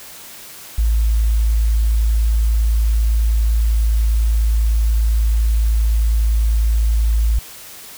sine tone, 55 Hz, A1, in tune, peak -12 dBFS, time 0.78-7.39 s, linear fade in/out 5 ms, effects white hiss -37 dBFS RMS until 7.97 s

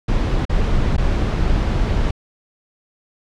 brown noise with dropouts, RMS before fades -17 dBFS, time 0.08-2.11 s, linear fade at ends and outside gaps 5 ms, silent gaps 0.453-0.494 / 0.966-0.979 s, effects low-pass 5000 Hz 12 dB/octave

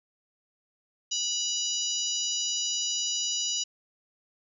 harmonic tone, 976 Hz, B5, 21 cents flat, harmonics 3 / 4 / 5 / 6 / 7, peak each -32 / -36 / -35 / -32 / -34 dBFS, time 1.11-3.64 s, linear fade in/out 10 ms, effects none

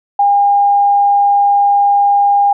sine tone, 808 Hz, G#5, 48 cents flat, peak -7 dBFS, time 0.19-2.53 s, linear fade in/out 5 ms, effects none

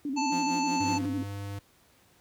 sine tone with vibrato, 277.2 Hz, C#4, in tune, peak -29 dBFS, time 0.05-1.23 s, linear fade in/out 2 ms, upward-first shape square, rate 12 Hz, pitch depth 88 cents each way
harmonic tone, 880 Hz, A5, in tune, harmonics 1 / 3 / 5 / 7 / 8, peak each -28 / -36 / -38 / -41 / -43 dBFS, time 0.16-0.99 s, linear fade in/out 20 ms
sawtooth tone with tremolo, 174.61 Hz, F3, in tune, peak -32 dBFS, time 0.32-1.06 s, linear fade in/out 0 ms, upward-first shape sine, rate 5.5 Hz, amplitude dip 70%
square tone, 100.3 Hz, G2, 40 cents sharp, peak -35 dBFS, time 0.8-1.59 s, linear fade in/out 5 ms
effects pink hiss -62 dBFS RMS until 2.2 s + high-pass 60 Hz 12 dB/octave

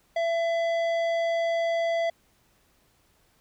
sine tone with tanh clipping, 670 Hz, E5, 28 cents sharp, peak -25 dBFS, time 0.16-2.1 s, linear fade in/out 5 ms, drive 12 dB, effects pink hiss -65 dBFS RMS until 3.4 s

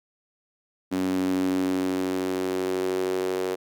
sawtooth tone with high-pass filter sweep, 92.9 Hz, F#2, 7 cents sharp, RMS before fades -26 dBFS, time 0.91-3.56 s, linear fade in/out 20 ms, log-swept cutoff 250 to 410 Hz, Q 5.1, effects none

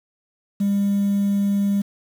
sine tone, 200.5 Hz, G3, 39 cents sharp, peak -15 dBFS, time 0.6-1.82 s, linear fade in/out 10 ms, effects tanh soft clip ceiling -15 dBFS + 7-bit

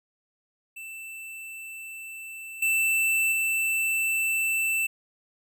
square tone with level steps, 2662 Hz, E7, 16 cents sharp, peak -38 / -22 / -24 dBFS, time 0.76-4.87 s, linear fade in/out 10 ms, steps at 2.62 / 3.32 s, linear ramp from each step 5 ms, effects none

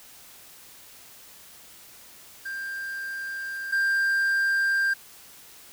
triangle tone pair in turn, 1588 / 1588 Hz, G6 / G6, +22 / +22 cents, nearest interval unison, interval 0 cents, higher neither, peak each -29 / -19 dBFS, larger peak second, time 2.45-3.72 / 3.72-4.94 s, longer first, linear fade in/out 10 ms, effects white hiss -49 dBFS RMS until 5.72 s

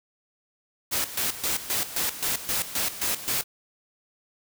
white noise with tremolo, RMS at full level -26 dBFS, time 0.91-3.44 s, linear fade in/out 20 ms, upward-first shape square, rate 3.8 Hz, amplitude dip 75%, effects none

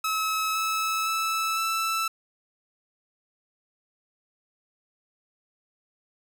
sawtooth tone with pitch steps, 1291 / 1301.5 / 1312 / 1322.7 Hz, E6 / E6 / E6 / E6, -37 / -22 / -9 / +5 cents, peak -21 dBFS, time 0.04-2.08 s, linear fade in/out 5 ms, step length 510 ms, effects none

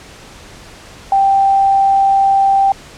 sine tone, 784 Hz, G5, in tune, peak -8 dBFS, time 1.12-2.72 s, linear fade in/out 2 ms, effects pink hiss -37 dBFS RMS until 2.97 s + low-pass 8000 Hz 12 dB/octave

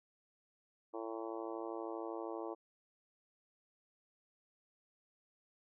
harmonic tone, 112.6 Hz, A2, 40 cents sharp, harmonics 3 / 4 / 5 / 6 / 7 / 8 / 9 / 10, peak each -44 / -46 / -48 / -50 / -51 / -52 / -53 / -54 dBFS, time 0.93-2.55 s, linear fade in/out 20 ms, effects none

